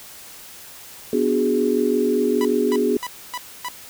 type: chord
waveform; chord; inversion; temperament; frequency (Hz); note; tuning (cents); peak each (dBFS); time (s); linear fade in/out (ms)
sine; G# half-diminished seventh; first; equal; 246.9 / 293.7 / 370 / 415.3; B3 / D4 / F#4 / G#4; 0 / 0 / 0 / 0; -22 / -25 / -23 / -20; 1.13-2.97; 2
type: tone bursts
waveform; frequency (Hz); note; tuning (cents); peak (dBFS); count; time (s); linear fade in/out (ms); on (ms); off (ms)
sawtooth; 987.8; B5; 0; -22; 5; 2.41-3.685; 0; 39; 270
effects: white hiss -41 dBFS RMS until 3.89 s